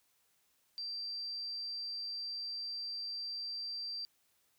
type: tone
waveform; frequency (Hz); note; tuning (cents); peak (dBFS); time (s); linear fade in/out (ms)
sine; 4699; D8; 0; -38; 0.78-4.05; 0
effects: white hiss -74 dBFS RMS until 4.58 s